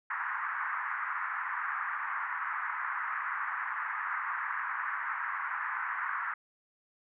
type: band-pass noise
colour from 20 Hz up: pink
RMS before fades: -35 dBFS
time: 0.1-6.34 s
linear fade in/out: 5 ms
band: 1000 to 1900 Hz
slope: 48 dB/octave
effects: none